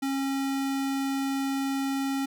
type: tone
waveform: square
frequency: 272.3 Hz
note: C#4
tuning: 31 cents flat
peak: -27 dBFS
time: 0.02-2.26 s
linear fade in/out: 10 ms
effects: none